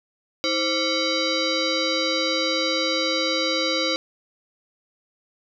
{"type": "tone with frequency modulation", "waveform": "sine", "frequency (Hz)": 2217, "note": "C#7", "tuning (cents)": 0, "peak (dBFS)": -20, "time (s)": [0.44, 3.96], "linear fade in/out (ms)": 0, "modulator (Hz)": 846, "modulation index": 3.3, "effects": []}